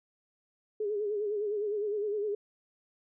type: tone with vibrato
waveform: sine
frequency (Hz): 416.3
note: G#4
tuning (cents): +4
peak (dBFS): -29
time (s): 0.8-2.35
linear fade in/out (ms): 5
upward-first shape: sine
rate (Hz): 9.8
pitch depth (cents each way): 66
effects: none